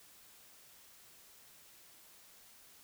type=silence; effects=white hiss -60 dBFS RMS until 2.83 s